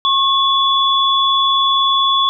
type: tone pair together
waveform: sine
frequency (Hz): 1089 / 3430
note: C#6 / A7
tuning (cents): -31 / -45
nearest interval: octave + minor sixth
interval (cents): 1986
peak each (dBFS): -14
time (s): 0.05-2.29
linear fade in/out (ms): 0
effects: none